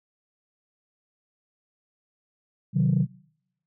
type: chord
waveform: sine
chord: C diminished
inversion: none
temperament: equal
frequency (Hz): 130.81 / 155.56 / 185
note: C3 / Eb3 / Gb3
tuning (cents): 0 / 0 / 0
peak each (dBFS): -22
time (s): 2.73-3.07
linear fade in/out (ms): 50
effects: noise-tail reverb RT60 0.8 s tail -26 dB re dry + tanh soft clip ceiling -13 dBFS